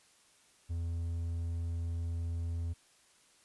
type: tone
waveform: triangle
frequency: 84.2 Hz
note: E2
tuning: 37 cents sharp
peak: -31 dBFS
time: 0.69-2.74 s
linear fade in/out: 20 ms
effects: white hiss -65 dBFS RMS until 3.44 s + resampled to 24000 Hz